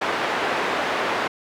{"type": "band-pass noise", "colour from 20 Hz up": "pink", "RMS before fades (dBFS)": -24, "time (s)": [0.01, 1.28], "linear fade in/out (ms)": 10, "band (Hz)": [430, 2300], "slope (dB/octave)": 12, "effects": []}